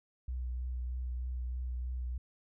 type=tone with vibrato; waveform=sine; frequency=62.1 Hz; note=B1; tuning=10 cents sharp; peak=-34 dBFS; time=0.28-2.18 s; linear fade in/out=5 ms; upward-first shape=triangle; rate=3.2 Hz; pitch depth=24 cents each way; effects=none